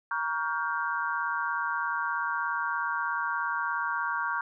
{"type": "chord", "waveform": "sine", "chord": "G half-diminished seventh", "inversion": "first", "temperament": "just", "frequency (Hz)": [940.8, 1128.9, 1411.2, 1568], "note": ["Bb5", "Db6", "F6", "G6"], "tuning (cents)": [16, 31, 18, 0], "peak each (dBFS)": -33, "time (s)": [0.11, 4.41], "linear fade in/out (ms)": 2, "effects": []}